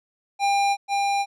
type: tone with echo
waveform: square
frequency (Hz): 800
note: G5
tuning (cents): +35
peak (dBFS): -19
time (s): 0.39-0.77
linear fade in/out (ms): 50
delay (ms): 490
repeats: 1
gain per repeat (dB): -2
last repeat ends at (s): 1.26
effects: low-pass 7000 Hz 12 dB/octave